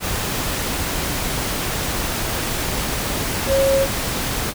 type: tone in noise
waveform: sine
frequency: 543 Hz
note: C#5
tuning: 36 cents flat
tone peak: -14 dBFS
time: 3.47-3.87 s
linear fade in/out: 50 ms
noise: pink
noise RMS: -23 dBFS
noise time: 0-4.54 s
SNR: +6 dB
effects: none